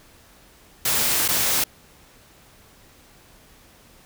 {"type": "noise with dropouts", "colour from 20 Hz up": "white", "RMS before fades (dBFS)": -21, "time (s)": [0.85, 1.64], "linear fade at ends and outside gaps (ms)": 5, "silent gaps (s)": [1.28, 1.286], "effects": ["pink hiss -52 dBFS RMS until 4.05 s"]}